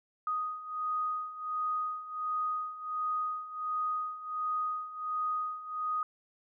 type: beating tone pair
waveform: sine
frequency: 1244.5 / 1245.9 Hz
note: D#6 / D#6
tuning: 0 / +2 cents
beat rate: 1.4 Hz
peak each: -37 / -33 dBFS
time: 0.27-6.03 s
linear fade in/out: 2 ms
effects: none